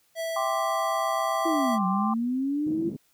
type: tone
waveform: square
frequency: 657 Hz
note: E5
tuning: 6 cents flat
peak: -29 dBFS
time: 0.15-1.79 s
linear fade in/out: 50 ms
type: chord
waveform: sine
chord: G suspended fourth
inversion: none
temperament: equal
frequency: 784 / 1046.5 / 1174.7 Hz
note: G5 / C6 / D6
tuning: 0 / 0 / 0 cents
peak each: -30 dBFS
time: 0.36-2.14 s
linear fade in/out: 5 ms
type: linear two-way sweep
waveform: sine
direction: down then up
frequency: 340 to 182.5 to 340 Hz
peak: -24 dBFS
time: 1.45-2.9 s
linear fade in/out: 10 ms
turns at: 1.86 s
type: band-pass noise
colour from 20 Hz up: white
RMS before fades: -36 dBFS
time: 2.66-2.97 s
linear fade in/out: 10 ms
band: 140 to 280 Hz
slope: 24 dB/octave
effects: white hiss -66 dBFS RMS until 3.13 s